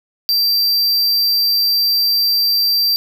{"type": "tone", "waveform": "square", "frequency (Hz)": 4699, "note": "D8", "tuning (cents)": 0, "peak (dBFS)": -13, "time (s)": [0.29, 2.96], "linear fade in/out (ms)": 0, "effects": []}